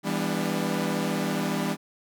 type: chord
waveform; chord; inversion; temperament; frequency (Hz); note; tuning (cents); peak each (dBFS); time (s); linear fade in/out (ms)
sawtooth; E minor seventh; none; equal with one note detuned; 164.81 / 199.88 / 246.9 / 293.7; E3 / G3 / B3 / D4; 0 / +34 / 0 / 0; -27 / -25 / -28 / -29; 0.03-1.77; 50
effects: none